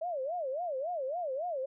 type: tone with vibrato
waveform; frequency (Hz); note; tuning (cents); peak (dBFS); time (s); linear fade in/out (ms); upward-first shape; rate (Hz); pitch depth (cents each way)
sine; 610; D#5; -34; -32; 0.01-1.66; 10; sine; 3.6; 290
effects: none